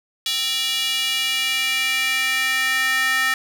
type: tone with high-pass filter sweep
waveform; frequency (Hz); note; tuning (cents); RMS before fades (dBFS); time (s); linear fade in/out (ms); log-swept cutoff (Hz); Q
square; 261.6; C4; 0; -21; 0.26-3.34; 2; 3400 to 1700; 3.2
effects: none